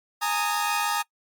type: chord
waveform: sawtooth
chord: Ab suspended second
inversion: none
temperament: equal with one note detuned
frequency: 830.6 / 917.4 / 1244.5 Hz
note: Ab5 / Bb5 / Eb6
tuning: 0 / -28 / 0 cents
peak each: -24 dBFS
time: 0.21-1.03 s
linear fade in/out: 20 ms
effects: noise-tail reverb RT60 0.1 s tail -23 dB re dry + MP3 96 kbps